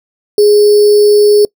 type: tone with sample-and-hold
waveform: sine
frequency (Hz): 415.3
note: G#4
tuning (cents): 0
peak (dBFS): -3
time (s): 0.38-1.45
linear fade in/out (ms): 2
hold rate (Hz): 4900
effects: noise-tail reverb RT60 0.1 s tail -25 dB re dry